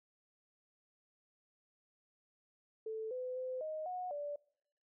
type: tone with pitch steps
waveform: sine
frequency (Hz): 440.4 / 506 / 512 / 623 / 729 / 582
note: A4 / B4 / C5 / D#5 / F#5 / D5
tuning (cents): +2 / +42 / -38 / +2 / -26 / -16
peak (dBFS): -38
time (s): 2.86-4.36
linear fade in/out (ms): 5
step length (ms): 250
effects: noise-tail reverb RT60 0.7 s tail -23 dB re dry